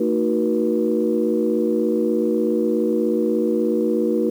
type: tone cluster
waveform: sine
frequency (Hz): 226.1 / 313.5 / 370.2 / 481.5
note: A3 / D#4 / F#4 / B4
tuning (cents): +47 / +13 / +1 / -44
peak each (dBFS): -22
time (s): 0-4.3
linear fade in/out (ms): 5
effects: tanh soft clip ceiling -7 dBFS + 8-bit